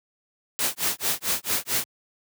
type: noise with tremolo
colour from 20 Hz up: white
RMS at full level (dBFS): -23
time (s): 0.59-1.84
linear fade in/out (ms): 0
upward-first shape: sine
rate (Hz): 4.5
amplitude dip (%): 100
effects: high-pass 80 Hz 12 dB/octave